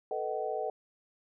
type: chord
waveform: sine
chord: B dominant seventh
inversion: third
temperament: equal with one note detuned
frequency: 440 / 493.9 / 622.3 / 755.5 Hz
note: A4 / B4 / D#5 / F#5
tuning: 0 / 0 / 0 / +36 cents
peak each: -36 / -38 / -37 / -36 dBFS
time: 0.11-0.7 s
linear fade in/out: 2 ms
effects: none